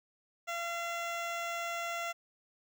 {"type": "tone with notch filter", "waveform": "15% pulse", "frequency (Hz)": 683, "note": "F5", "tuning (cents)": -39, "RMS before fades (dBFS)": -37, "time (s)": [0.47, 2.13], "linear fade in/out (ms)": 20, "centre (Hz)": 11000, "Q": 1.1, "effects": []}